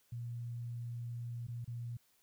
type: tone with dropouts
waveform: sine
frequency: 118.9 Hz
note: A#2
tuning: 35 cents sharp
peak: -39 dBFS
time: 0.12-1.97 s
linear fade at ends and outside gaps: 5 ms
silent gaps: 1.469-1.483 / 1.646-1.676 s
effects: white hiss -72 dBFS RMS until 2.22 s